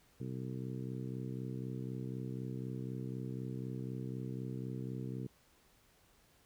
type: harmonic tone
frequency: 64 Hz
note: C2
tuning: 38 cents flat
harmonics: 2 / 3 / 4 / 5 / 6 / 7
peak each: -41 / -45 / -47 / -49 / -51 / -52 dBFS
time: 0.2-5.27 s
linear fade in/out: 5 ms
effects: pink hiss -68 dBFS RMS until 6.45 s